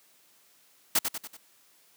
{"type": "noise with echo", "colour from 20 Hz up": "white", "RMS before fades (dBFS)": -23, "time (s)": [0.95, 0.99], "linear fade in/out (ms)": 5, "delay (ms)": 95, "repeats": 4, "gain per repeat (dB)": -6, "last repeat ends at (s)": 1.37, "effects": ["white hiss -62 dBFS RMS until 1.96 s", "high-pass 150 Hz 12 dB/octave"]}